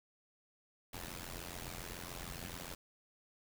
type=noise with amplitude modulation; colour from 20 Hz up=pink; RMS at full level=-42 dBFS; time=0.93-2.75 s; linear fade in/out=5 ms; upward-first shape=sine; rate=87 Hz; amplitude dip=90%; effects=none